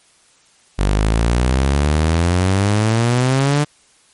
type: exponential sweep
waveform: sawtooth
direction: up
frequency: 47.77 to 149.9 Hz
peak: -9 dBFS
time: 0.78-3.65 s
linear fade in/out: 20 ms
effects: white hiss -53 dBFS RMS until 4.13 s + MP3 48 kbps